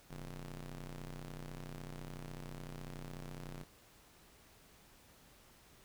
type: ring-modulated tone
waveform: sawtooth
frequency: 90.1 Hz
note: F#2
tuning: 45 cents flat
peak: -38 dBFS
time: 0.1-3.64 s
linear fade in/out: 10 ms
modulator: 62 Hz
effects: pink hiss -63 dBFS RMS until 5.84 s